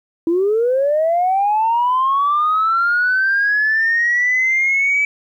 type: linear sweep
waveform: sine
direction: up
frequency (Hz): 323.5 to 2304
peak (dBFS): -12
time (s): 0.27-5.05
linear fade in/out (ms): 2
effects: tanh soft clip ceiling -9 dBFS + 9-bit